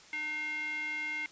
square tone with band-pass filter, 304 Hz, D#4, 40 cents flat, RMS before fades -36 dBFS, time 0.13-1.26 s, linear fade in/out 0 ms, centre 2200 Hz, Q 8.4, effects white hiss -55 dBFS RMS until 1.31 s + resampled to 16000 Hz

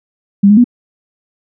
sine tone with pitch steps, 199.8 / 207.8 / 242.7 Hz, G3 / G#3 / B3, +33 / +1 / -30 cents, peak -3 dBFS, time 0.43-0.643 s, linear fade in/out 10 ms, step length 71 ms, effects none

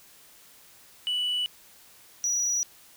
sine tone pair in turn, 2960 / 5835 Hz, F#7 / F#8, 0 / -25 cents, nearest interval octave, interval 1175 cents, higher second, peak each -23 / -21 dBFS, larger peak second, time 1.07-1.46 / 2.24-2.63 s, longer neither, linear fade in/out 0 ms, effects tanh soft clip ceiling -23 dBFS + white hiss -54 dBFS RMS until 2.96 s

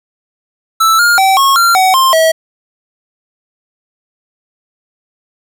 square tone with pitch steps, 1320 / 1414 / 770 / 1092 / 1378 / 752 / 1054 / 645 Hz, E6 / F6 / G5 / C#6 / F6 / F#5 / C6 / E5, +2 / +21 / -31 / -26 / -24 / +28 / +12 / -38 cents, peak -7 dBFS, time 0.8-2.32 s, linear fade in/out 10 ms, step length 190 ms, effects 7-bit

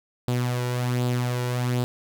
sawtooth tone with flanger, 123.47 Hz, B2, in tune, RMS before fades -25 dBFS, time 0.28-1.84 s, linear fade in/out 0 ms, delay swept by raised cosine 0.24 to 2.14 ms, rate 1.3 Hz, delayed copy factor +0.5, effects none

